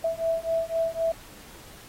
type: beating tone pair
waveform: sine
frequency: 656 / 659.9 Hz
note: E5 / E5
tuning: -9 / +2 cents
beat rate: 3.9 Hz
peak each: -27 / -27 dBFS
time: 0.04-1.12 s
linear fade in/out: 5 ms
effects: pink hiss -48 dBFS RMS until 1.88 s + AAC 48 kbps